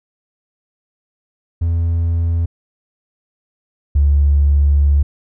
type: tone pair in turn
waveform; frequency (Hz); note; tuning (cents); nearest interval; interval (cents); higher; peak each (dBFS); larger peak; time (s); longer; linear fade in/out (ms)
triangle; 84.2 / 71.5; E2 / D2; +37 / -46; minor third; 283; first; -11 / -5; second; 1.61-2.46 / 3.95-5.03; second; 10
effects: tanh soft clip ceiling -7 dBFS